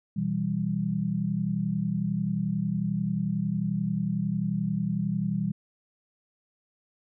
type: chord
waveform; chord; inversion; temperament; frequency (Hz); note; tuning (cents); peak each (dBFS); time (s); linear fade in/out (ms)
sine; E minor; second; equal; 123.47 / 164.81 / 196; B2 / E3 / G3; 0 / 0 / 0; -33 / -29 / -28; 0.16-5.52; 10
effects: none